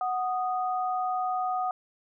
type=tone pair together; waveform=sine; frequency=740 / 1240.6 Hz; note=F#5 / D#6; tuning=0 / -5 cents; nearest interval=major sixth; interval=895 cents; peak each=-27 / -32 dBFS; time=0.01-1.71 s; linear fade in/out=2 ms; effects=none